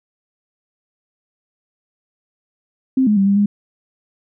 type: tone with pitch steps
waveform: sine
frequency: 262.1 / 210.5 / 195.7 / 199.4 / 204.4 Hz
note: C4 / G#3 / G3 / G3 / G#3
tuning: +3 / +24 / -3 / +30 / -27 cents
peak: -11 dBFS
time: 2.97-3.46 s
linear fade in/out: 5 ms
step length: 98 ms
effects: none